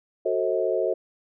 sine chord, F# diminished seventh, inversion none, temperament just, 370 / 444 / 532.8 / 639.4 Hz, F#4 / A4 / C5 / Eb5, 0 / +16 / +31 / +47 cents, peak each -27 dBFS, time 0.25-0.94 s, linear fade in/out 10 ms, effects none

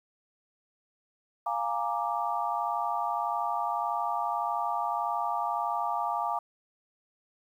sine chord, Bb dominant seventh, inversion second, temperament equal, 698.5 / 830.6 / 932.3 / 1174.7 Hz, F5 / Ab5 / Bb5 / D6, 0 / 0 / 0 / 0 cents, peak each -33 dBFS, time 1.46-6.39 s, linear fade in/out 5 ms, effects 10-bit

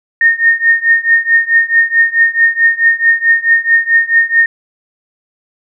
sine tone with tremolo, 1837 Hz, A#6, 26 cents flat, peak -3 dBFS, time 0.21-4.46 s, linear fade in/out 2 ms, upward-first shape triangle, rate 4.6 Hz, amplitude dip 95%, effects none

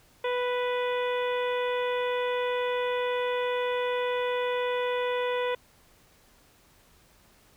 harmonic tone, 493.9 Hz, B4, in tune, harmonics 1 / 2 / 3 / 4 / 5 / 6 / 7, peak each -27 / -33 / -39 / -38 / -40 / -45 / -42 dBFS, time 0.24-5.55 s, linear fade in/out 5 ms, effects pink hiss -60 dBFS RMS until 7.56 s

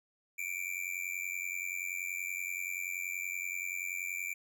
square tone with amplitude modulation, 2349 Hz, D7, in tune, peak -32 dBFS, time 0.38-4.34 s, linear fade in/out 10 ms, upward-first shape sine, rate 90.5 Hz, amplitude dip 95%, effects none

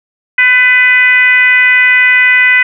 sine tone with frequency modulation, 2000 Hz, B6, 21 cents sharp, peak -4 dBFS, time 0.38-2.63 s, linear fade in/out 5 ms, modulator 492 Hz, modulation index 0.87, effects none

